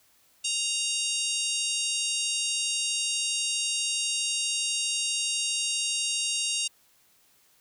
harmonic tone, 932.3 Hz, A#5, in tune, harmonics 3 / 4 / 5 / 6 / 7 / 8 / 9 / 10, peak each -31 / -34 / -36 / -36 / -35 / -36 / -37 / -35 dBFS, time 0.44-6.68 s, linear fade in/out 10 ms, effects white hiss -63 dBFS RMS until 7.6 s

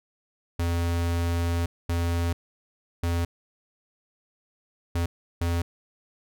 square tone bursts at uneven times, 85.3 Hz, F2, 40 cents flat, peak -24 dBFS, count 5, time 0.59-1.66 / 1.89-2.33 / 3.03-3.25 / 4.95-5.06 / 5.41-5.62 s, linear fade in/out 5 ms, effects none

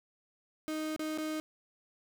35% pulse tone with dropouts, 310.9 Hz, D#4, 1 cent flat, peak -32 dBFS, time 0.68-1.4 s, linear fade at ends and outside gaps 0 ms, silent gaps 0.963-0.994 / 1.176-1.184 s, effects none

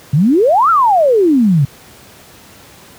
sine exponential two-way sweep, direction up then down, 130.81 to 1392 to 130.81 Hz, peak -7 dBFS, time 0.13-1.65 s, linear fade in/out 5 ms, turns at 0.7 s, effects pink hiss -40 dBFS RMS until 2.98 s + high-pass 80 Hz 12 dB/octave

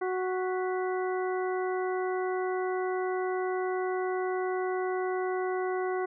harmonic tone with a mistuned harmonic, 370 Hz, F#4, in tune, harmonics 1 / 2 / 3 / 4 / 5, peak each -29 / -35 / -39 / -41 / -43 dBFS, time 0.01-6.06 s, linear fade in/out 10 ms, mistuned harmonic 5, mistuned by +110 cents, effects none

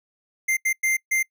square tone bursts at uneven times, 2093 Hz, C7, in tune, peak -20 dBFS, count 4, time 0.48-0.57 / 0.65-0.73 / 0.83-0.97 / 1.11-1.23 s, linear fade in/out 10 ms, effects noise-tail reverb RT60 0.1 s tail -23 dB re dry

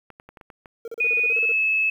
clicks, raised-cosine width 0.5 ms, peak -28 dBFS, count 7, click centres 0.103 / 0.199 / 0.29 / 0.372 / 0.412 / 0.502 / 0.658 s
triangle tone bursts, 460.5 Hz, A#4, 21 cents flat, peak -28 dBFS, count 11, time 0.85-1.519 s, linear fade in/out 2 ms, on 29 ms, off 35 ms
sine tone with pitch glide, 2473 to 2597 Hz, D#7 to E7, -11 to -26 cents, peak -18 dBFS, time 1-1.9 s, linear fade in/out 5 ms, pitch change +85 cents, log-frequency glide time 1.28-1.38 s
effects 9-bit

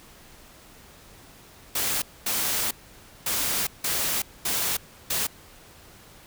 white noise bursts at uneven times, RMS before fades -26 dBFS, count 6, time 1.75-2.02 / 2.26-2.71 / 3.26-3.67 / 3.84-4.22 / 4.45-4.77 / 5.1-5.27 s, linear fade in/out 5 ms, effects pink hiss -50 dBFS RMS until 6.26 s

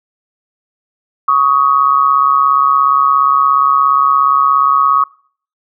sine tone pair together, 1118.9 / 1256 Hz, C#6 / D#6, +16 / +16 cents, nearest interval major second, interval 200 cents, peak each -10 / -11 dBFS, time 1.28-5.04 s, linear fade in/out 5 ms, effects noise-tail reverb RT60 0.5 s tail -22 dB re dry

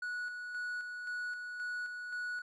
triangle tone with tremolo, 1467 Hz, F#6, 15 cents flat, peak -34 dBFS, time 0.02-2.42 s, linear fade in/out 5 ms, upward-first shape square, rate 1.9 Hz, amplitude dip 40%, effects resampled to 24000 Hz

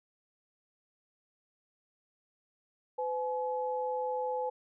sine tone pair together, 506 / 851 Hz, B4 / G#5, +42 / +42 cents, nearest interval major sixth, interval 900 cents, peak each -33 / -34 dBFS, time 2.98-4.5 s, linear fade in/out 10 ms, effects none

